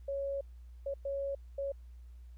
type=tone bursts at uneven times; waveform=sine; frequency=554.4 Hz; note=C#5; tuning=in tune; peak=-33 dBFS; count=4; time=0.08-0.41 / 0.86-0.94 / 1.05-1.35 / 1.58-1.72 s; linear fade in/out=5 ms; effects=added 60 Hz sine -48 dBFS peak until 2.37 s + pink hiss -75 dBFS RMS until 2.37 s